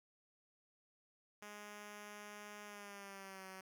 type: tone with pitch glide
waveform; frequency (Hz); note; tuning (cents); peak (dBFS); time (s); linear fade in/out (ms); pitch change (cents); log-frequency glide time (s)
5% pulse; 207.7 to 189.36; G#3 to F#3; 0 to +40; -39; 1.42-3.61; 5; -160; 2.65-3.46
effects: none